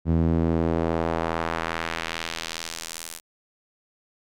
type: tone with band-pass filter sweep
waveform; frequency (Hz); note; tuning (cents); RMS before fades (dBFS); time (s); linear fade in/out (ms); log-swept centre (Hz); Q
sawtooth; 82.41; E2; 0; -26; 0.05-3.21; 50; 170 to 11000; 0.92
effects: none